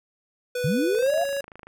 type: tone with pitch glide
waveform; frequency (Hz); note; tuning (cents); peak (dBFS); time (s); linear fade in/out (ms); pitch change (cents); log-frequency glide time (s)
square; 493.9 to 557.6; B4 to C#5; 0 to +10; -26; 0.55-1.41; 5; +210; 0.95-1.11
type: linear sweep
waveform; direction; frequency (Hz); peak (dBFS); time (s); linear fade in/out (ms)
sine; up; 123.8 to 709; -21; 0.64-1.24; 5
type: click train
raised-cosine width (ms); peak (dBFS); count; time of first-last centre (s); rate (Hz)
0.5; -28; 20; 0.95-1.67; 26.4
effects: none